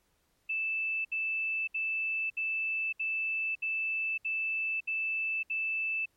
sine tone bursts, 2637 Hz, E7, in tune, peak -29 dBFS, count 9, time 0.49-6.058 s, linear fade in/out 10 ms, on 560 ms, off 66 ms, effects pink hiss -73 dBFS RMS until 6.16 s + MP3 64 kbps

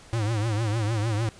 square tone with vibrato, 109.4 Hz, A2, 9 cents flat, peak -24 dBFS, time 0.13-1.29 s, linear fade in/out 0 ms, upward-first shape triangle, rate 6.6 Hz, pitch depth 150 cents each way, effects pink hiss -50 dBFS RMS until 1.39 s + resampled to 22050 Hz

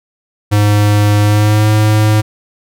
square tone with pitch glide, 103.83 to 107.18 Hz, G#2 to A2, 0 to -45 cents, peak -8 dBFS, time 0.51-2.22 s, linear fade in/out 20 ms, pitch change +55 cents, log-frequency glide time 1.21-1.69 s, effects none

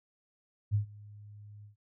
sine tone with ADSR envelope, 103.83 Hz, G#2, in tune, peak -23 dBFS, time 0.71-1.76 s, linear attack 35 ms, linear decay 110 ms, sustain -24 dB, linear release 120 ms, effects none

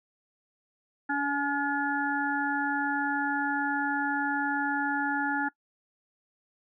harmonic tone with a mistuned harmonic, 285.3 Hz, C#4, 50 cents sharp, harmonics 1 / 3 / 5 / 6, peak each -31 / -31 / -31 / -31 dBFS, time 1.09-5.49 s, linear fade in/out 10 ms, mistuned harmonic 3, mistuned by -19 cents, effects noise-tail reverb RT60 0.1 s tail -22 dB re dry

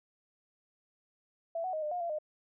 sine tone with pitch steps, 666 / 743 / 625 / 603 / 713 / 683 / 611 Hz, E5 / F#5 / D#5 / D5 / F5 / F5 / D#5, +18 / +7 / +8 / +46 / +36 / -39 / -32 cents, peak -32 dBFS, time 1.55-2.187 s, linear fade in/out 5 ms, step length 91 ms, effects none

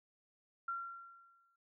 sine tone with exponential decay, 1372 Hz, F6, 31 cents flat, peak -35 dBFS, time 0.68-1.56 s, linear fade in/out 5 ms, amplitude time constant 190 ms, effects none

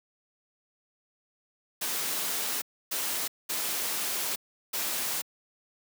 white noise bursts at uneven times, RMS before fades -31 dBFS, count 4, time 1.81-2.62 / 2.91-3.28 / 3.49-4.36 / 4.73-5.22 s, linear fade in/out 10 ms, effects high-pass 200 Hz 12 dB/octave

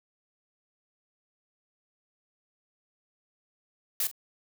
blue noise with echo, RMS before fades -28 dBFS, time 4-4.07 s, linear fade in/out 2 ms, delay 44 ms, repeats 1, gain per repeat -15 dB, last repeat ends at 4.114 s, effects none

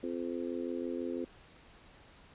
harmonic tone, 86 Hz, F2, 26 cents flat, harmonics 3 / 4 / 5 / 6, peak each -38 / -38 / -42 / -43 dBFS, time 0.03-1.25 s, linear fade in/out 5 ms, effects pink hiss -58 dBFS RMS until 2.34 s + resampled to 8000 Hz

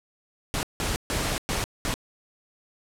pink noise bursts at uneven times, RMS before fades -27 dBFS, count 5, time 0.54-0.63 / 0.8-0.96 / 1.1-1.38 / 1.49-1.64 / 1.85-1.94 s, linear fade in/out 0 ms, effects low-pass 11000 Hz 12 dB/octave

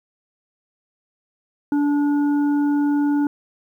harmonic tone, 289.7 Hz, D4, 24 cents flat, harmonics 1 / 3 / 5, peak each -16 / -31 / -36 dBFS, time 1.72-3.27 s, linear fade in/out 2 ms, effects 9-bit

